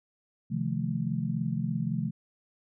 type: chord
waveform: sine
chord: F dominant seventh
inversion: second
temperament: just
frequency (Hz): 130.96 / 157.15 / 174.61 / 218.3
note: C3 / Eb3 / F3 / A3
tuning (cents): +2 / +18 / 0 / -13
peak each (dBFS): -33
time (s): 0.5-2.11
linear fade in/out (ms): 20
effects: none